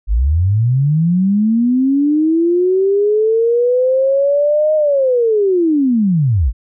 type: linear two-way sweep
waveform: sine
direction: up then down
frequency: 46.25 to 622.3 to 46.25 Hz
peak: -10 dBFS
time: 0.07-6.53 s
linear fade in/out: 50 ms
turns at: 4.75 s
effects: none